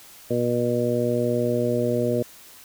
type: harmonic tone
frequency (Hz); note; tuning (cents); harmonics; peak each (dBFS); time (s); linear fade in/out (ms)
120.7; B2; -39; 1 / 2 / 3 / 4 / 5; -28 / -26 / -27 / -25 / -27; 0.3-2.23; 10
effects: white hiss -47 dBFS RMS until 2.64 s